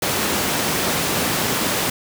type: high-pass noise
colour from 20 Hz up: pink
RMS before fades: -21 dBFS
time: 0.02-1.9 s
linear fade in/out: 5 ms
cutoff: 140 Hz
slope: 12 dB/octave
effects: none